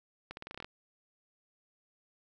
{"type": "accelerating click train", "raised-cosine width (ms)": 0.3, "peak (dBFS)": -26, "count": 10, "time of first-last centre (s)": [0.31, 0.645], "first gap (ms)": 61, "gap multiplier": 0.87, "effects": []}